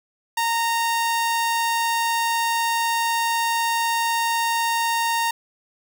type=tone; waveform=sawtooth; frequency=924 Hz; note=A#5; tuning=16 cents flat; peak=-16 dBFS; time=0.37-5.31 s; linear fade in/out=5 ms; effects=none